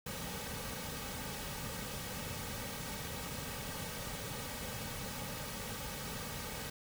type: noise with comb filter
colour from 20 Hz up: pink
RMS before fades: -42 dBFS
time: 0.06-6.7 s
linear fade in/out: 5 ms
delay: 2.9 ms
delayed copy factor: -0.65
effects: none